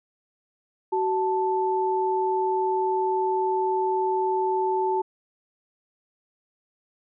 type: tone pair together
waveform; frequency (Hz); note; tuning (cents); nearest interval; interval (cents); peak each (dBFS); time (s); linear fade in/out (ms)
sine; 376.4 / 880; F#4 / A5; +30 / 0; octave + minor third; 1470; -24; 0.92-5.02; 10
effects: none